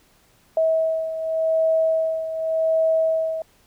sine beating tone pair, 644 / 644.87 Hz, E5 / E5, -41 / -38 cents, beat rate 0.87 Hz, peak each -19 / -25 dBFS, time 0.57-3.42 s, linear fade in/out 2 ms, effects pink hiss -58 dBFS RMS until 3.66 s

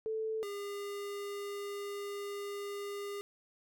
sine / square tone pair in turn, 440 / 404.7 Hz, A4 / G#4, 0 / -45 cents, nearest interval minor second, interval 145 cents, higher first, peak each -33 / -39 dBFS, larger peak first, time 0.06-0.43 / 0.43-3.21 s, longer second, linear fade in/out 0 ms, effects none

